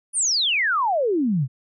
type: exponential sweep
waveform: sine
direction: down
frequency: 9940 to 119.7 Hz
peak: -18 dBFS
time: 0.13-1.48 s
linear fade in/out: 50 ms
effects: none